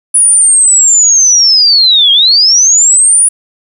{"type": "linear two-way sweep", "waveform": "sine", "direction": "down then up", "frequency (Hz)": [9880, 3200, 9880], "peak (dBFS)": -3, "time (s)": [0.14, 3.29], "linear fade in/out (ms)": 10, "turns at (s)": 2.12, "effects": ["7-bit"]}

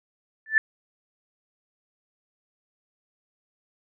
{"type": "tone with exponential growth", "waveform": "sine", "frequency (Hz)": 1760, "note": "A6", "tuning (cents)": 0, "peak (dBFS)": -11, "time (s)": [0.46, 0.58], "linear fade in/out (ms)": 1, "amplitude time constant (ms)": 26, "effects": []}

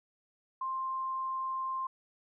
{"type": "tone", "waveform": "sine", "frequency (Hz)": 1052, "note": "C6", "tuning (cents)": 9, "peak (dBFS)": -32, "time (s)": [0.61, 1.87], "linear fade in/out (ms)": 5, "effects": []}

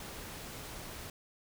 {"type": "noise", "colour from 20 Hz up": "pink", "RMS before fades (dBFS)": -45, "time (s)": [0, 1.1], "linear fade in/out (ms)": 2, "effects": []}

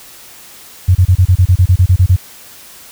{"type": "tone bursts", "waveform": "sine", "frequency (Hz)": 91.3, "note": "F#2", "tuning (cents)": -23, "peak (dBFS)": -4, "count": 13, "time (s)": [0.88, 2.163], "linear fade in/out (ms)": 10, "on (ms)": 71, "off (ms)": 30, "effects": ["white hiss -37 dBFS RMS until 2.91 s"]}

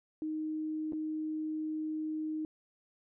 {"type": "tone with dropouts", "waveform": "sine", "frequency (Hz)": 311.1, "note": "D#4", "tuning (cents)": 0, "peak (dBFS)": -33, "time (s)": [0.22, 2.45], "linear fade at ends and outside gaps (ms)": 1, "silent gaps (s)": [0.923, 0.932], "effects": []}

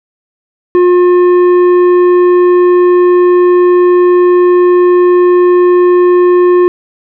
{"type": "tone with tanh clipping", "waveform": "triangle", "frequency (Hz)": 357, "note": "F4", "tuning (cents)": 38, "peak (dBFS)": -5, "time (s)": [0.75, 6.68], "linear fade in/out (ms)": 0, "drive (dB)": 13, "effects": []}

